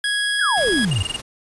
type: tone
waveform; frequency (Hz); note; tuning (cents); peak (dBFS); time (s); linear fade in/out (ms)
25% pulse; 1661.2; G#6; 0; -15; 0.04-0.85; 2
type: exponential sweep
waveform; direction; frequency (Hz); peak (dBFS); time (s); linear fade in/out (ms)
sine; down; 1788 to 83.4; -18; 0.39-1.03; 10
type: noise with tremolo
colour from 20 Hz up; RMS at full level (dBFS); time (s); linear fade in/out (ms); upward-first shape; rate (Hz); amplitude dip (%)
pink; -32; 0.56-1.22; 20; square; 19; 30
type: tone bursts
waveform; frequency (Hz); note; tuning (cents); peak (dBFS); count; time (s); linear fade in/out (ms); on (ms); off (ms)
square; 2838; F7; +27; -22; 6; 0.91-1.164; 5; 24; 22
effects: resampled to 24000 Hz